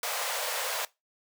pink high-pass noise, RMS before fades -32 dBFS, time 0.03-0.85 s, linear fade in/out 2 ms, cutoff 470 Hz, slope 96 dB/octave, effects noise-tail reverb RT60 0.2 s tail -20 dB re dry

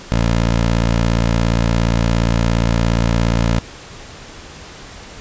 15% pulse tone, 57.2 Hz, A#1, 32 cents flat, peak -7 dBFS, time 0.12-3.59 s, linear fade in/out 0 ms, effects pink hiss -36 dBFS RMS until 5.2 s + resampled to 16000 Hz

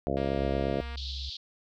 harmonic tone, 68.4 Hz, C#2, 23 cents flat, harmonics 1 / 2 / 3 / 4 / 5 / 6 / 7 / 8 / 9 / 10, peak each -36 / -36 / -36 / -36 / -36 / -36 / -36 / -36 / -36 / -36 dBFS, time 0.07-0.81 s, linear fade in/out 0 ms
click train, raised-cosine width 0.3 ms, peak -28 dBFS, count 186, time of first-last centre 0.17-0.957 s, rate 235 Hz
sine tone with pitch glide, 68.3 to 67.24 Hz, C#2 to C2, -25 to +48 cents, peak -35 dBFS, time 0.38-1.3 s, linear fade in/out 10 ms, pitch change -27 cents, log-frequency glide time 0.49-0.73 s
white band-pass noise, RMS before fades -40 dBFS, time 0.97-1.37 s, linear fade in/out 5 ms, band 3400 to 4500 Hz, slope 48 dB/octave
effects none

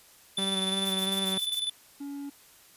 square tone with tremolo, 3497 Hz, A7, 11 cents flat, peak -27 dBFS, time 0.37-1.7 s, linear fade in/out 5 ms, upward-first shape square, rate 20 Hz, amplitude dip 55%
sawtooth tone with vibrato, 192.1 Hz, G3, 35 cents flat, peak -27 dBFS, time 0.38-1.38 s, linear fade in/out 5 ms, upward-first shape square, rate 2.9 Hz, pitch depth 14 cents each way
violet noise bursts, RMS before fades -37 dBFS, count 6, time 0.85-1.596 s, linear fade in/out 5 ms, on 76 ms, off 58 ms
triangle tone, 282.3 Hz, C#4, 32 cents sharp, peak -33 dBFS, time 2-2.3 s, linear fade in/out 10 ms
effects white hiss -56 dBFS RMS until 2.76 s + resampled to 32000 Hz

